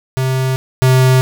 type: tone pair in turn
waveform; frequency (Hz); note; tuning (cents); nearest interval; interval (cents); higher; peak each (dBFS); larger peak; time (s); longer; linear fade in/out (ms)
square; 130.81 / 129.61; C3 / C3; 0 / -16; unison; 16; first; -14 / -8; second; 0.17-0.56 / 0.82-1.21; neither; 0
effects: none